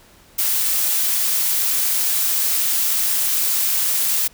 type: noise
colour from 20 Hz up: blue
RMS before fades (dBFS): -19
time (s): 0.38-4.28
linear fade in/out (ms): 10
effects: pink hiss -50 dBFS RMS until 4.33 s